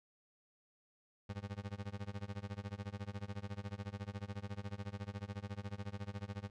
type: tone with tremolo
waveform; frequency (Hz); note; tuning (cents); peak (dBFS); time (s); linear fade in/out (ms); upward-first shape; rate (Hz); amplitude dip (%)
30% pulse; 100.8; G2; +49; -36; 1.29-6.5; 5; sine; 14; 95
effects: low-pass 5000 Hz 12 dB/octave